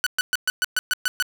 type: tone bursts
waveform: sawtooth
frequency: 1489 Hz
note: F#6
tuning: 11 cents sharp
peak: -15 dBFS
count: 9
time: 0.04-1.225 s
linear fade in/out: 0 ms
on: 25 ms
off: 120 ms
effects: none